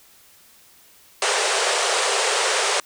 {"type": "band-pass noise", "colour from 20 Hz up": "pink", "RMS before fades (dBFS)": -21, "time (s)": [1.22, 2.8], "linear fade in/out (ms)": 2, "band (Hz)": [390, 9500], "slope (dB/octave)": 96, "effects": ["white hiss -52 dBFS RMS until 2.85 s"]}